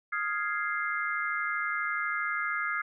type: chord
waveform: sine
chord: F minor seventh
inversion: third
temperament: equal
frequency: 1244.5 / 1396.9 / 1661.2 / 2093 Hz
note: Eb6 / F6 / Ab6 / C7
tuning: 0 / 0 / 0 / 0 cents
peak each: -34 dBFS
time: 0.12-2.82 s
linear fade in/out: 10 ms
effects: none